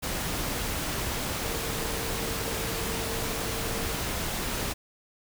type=tone in noise; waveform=sine; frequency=454.5 Hz; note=A#4; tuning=44 cents flat; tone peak=-39 dBFS; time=1.41-3.95 s; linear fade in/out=20 ms; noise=pink; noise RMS=-31 dBFS; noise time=0.02-4.74 s; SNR=-11 dB; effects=none